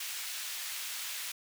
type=high-pass noise; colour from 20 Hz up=pink; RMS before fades=-39 dBFS; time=0-1.32 s; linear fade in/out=5 ms; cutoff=2200 Hz; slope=12 dB/octave; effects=none